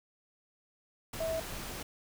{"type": "tone in noise", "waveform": "sine", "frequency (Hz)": 649, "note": "E5", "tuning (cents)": -27, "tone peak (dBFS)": -31, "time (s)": [1.2, 1.4], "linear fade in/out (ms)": 5, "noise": "pink", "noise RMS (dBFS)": -41, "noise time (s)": [1.13, 1.83], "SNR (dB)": 7, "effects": []}